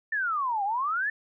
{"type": "exponential two-way sweep", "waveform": "sine", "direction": "down then up", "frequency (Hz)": [1805, 773, 1805], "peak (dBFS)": -25, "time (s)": [0.12, 1.1], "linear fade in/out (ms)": 5, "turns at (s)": 0.64, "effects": []}